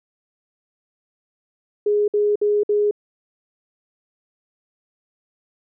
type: tone bursts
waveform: sine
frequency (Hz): 415.3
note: G#4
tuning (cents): 0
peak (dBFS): -15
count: 4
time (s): 1.86-2.911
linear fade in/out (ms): 5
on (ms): 220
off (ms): 57
effects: none